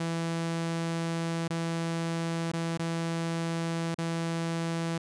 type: tone with dropouts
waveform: sawtooth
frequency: 166.1 Hz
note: E3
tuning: 13 cents sharp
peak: -25 dBFS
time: 0-4.98 s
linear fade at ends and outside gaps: 5 ms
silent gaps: 1.479-1.502 / 2.518-2.534 / 2.775-2.793 / 3.946-3.984 s
effects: resampled to 22050 Hz